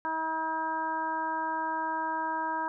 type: harmonic tone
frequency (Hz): 319.5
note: D#4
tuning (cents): +46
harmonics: 1 / 2 / 3 / 4 / 5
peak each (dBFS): -40 / -41 / -30 / -40 / -37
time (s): 0.05-2.68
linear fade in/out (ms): 0
effects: none